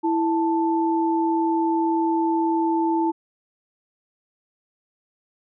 sine tone pair together, 329.6 / 880.9 Hz, E4 / A5, 0 / +2 cents, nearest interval octave + perfect fourth, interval 1702 cents, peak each -20 / -23 dBFS, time 0.03-3.12 s, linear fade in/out 20 ms, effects none

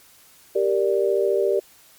sine chord, G minor, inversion none, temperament equal, 392 / 466.2 / 587.3 Hz, G4 / Bb4 / D5, 0 / 0 / 0 cents, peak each -20 / -23 / -23 dBFS, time 0.55-1.6 s, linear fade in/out 10 ms, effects white hiss -52 dBFS RMS until 1.98 s + MP3 96 kbps

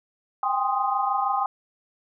sine chord, Ab major seventh, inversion third, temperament equal with one note detuned, 784 / 810.2 / 1046.5 / 1244.5 Hz, G5 / Ab5 / C6 / Eb6, 0 / -43 / 0 / 0 cents, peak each -27 dBFS, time 0.43-1.46 s, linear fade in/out 2 ms, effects none

